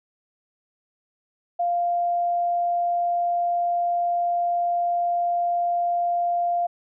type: tone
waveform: sine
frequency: 697 Hz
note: F5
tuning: 4 cents flat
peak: -20 dBFS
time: 1.59-6.67 s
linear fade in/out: 10 ms
effects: none